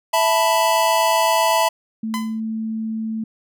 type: chord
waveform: square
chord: E suspended fourth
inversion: none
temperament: equal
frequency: 659.3 / 880 / 987.8 Hz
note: E5 / A5 / B5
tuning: 0 / 0 / 0 cents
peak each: -20 dBFS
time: 0.13-1.69 s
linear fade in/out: 10 ms
type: tone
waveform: sine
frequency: 221.3 Hz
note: A3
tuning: 10 cents sharp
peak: -22 dBFS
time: 2.03-3.24 s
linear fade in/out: 5 ms
type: tone with exponential decay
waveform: sawtooth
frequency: 1014 Hz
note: B5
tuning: 45 cents sharp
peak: -18 dBFS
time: 2.14-2.4 s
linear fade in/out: 0 ms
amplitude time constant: 56 ms
effects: none